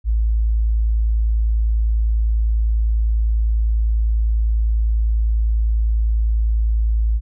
sine tone, 55 Hz, A1, in tune, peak -14 dBFS, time 0.04-7.21 s, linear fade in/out 50 ms, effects none

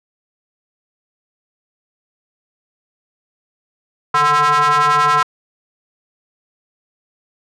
square ring-modulated tone, 146.83 Hz, D3, in tune, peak -9 dBFS, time 4.14-5.23 s, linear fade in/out 5 ms, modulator 1180 Hz, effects low-pass 7000 Hz 12 dB/octave

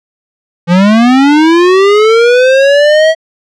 square linear sweep, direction up, 167.5 to 649 Hz, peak -4 dBFS, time 0.67-3.15 s, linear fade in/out 50 ms, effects low-pass 4000 Hz 12 dB/octave

